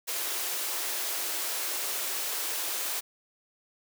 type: high-pass noise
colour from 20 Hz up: white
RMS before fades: -32 dBFS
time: 0.07-3.01 s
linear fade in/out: 20 ms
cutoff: 310 Hz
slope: 48 dB/octave
effects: none